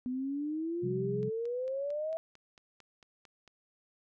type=exponential sweep; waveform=sine; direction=up; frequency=247.5 to 656 Hz; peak=-32 dBFS; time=0.06-2.17 s; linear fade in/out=0 ms
type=chord; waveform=sine; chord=C suspended fourth; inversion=none; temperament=equal; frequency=130.81 / 174.61 / 196 Hz; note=C3 / F3 / G3; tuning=0 / 0 / 0 cents; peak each=-36 / -40 / -38 dBFS; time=0.82-1.3 s; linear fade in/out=20 ms
type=click train; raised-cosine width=0.2 ms; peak=-38 dBFS; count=11; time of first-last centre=1.23-3.477 s; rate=4.45 Hz
effects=none